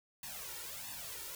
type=noise with flanger; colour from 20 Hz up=white; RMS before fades=-45 dBFS; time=0.23-1.35 s; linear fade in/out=2 ms; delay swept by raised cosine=1.1 to 2.2 ms; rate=1.5 Hz; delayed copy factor=+0.95; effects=none